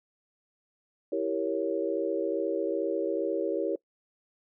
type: chord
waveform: sine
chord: E diminished seventh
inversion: none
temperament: equal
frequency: 329.6 / 392 / 466.2 / 554.4 Hz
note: E4 / G4 / Bb4 / Db5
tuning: 0 / 0 / 0 / 0 cents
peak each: -32 dBFS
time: 1.12-3.76 s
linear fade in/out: 5 ms
effects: noise-tail reverb RT60 0.1 s tail -22 dB re dry